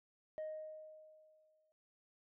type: tone with exponential decay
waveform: sine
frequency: 622.3 Hz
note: D#5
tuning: in tune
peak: -37 dBFS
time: 0.38-1.72 s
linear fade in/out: 0 ms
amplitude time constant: 290 ms
effects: tanh soft clip ceiling -39 dBFS